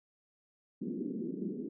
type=band-pass noise; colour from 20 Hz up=pink; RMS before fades=-38 dBFS; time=0.81-1.69 s; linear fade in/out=10 ms; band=190 to 380 Hz; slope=48 dB/octave; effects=none